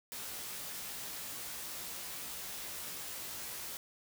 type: noise with comb filter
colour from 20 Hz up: white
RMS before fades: -43 dBFS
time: 0.12-3.77 s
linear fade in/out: 0 ms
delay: 17 ms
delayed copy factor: +0.75
effects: none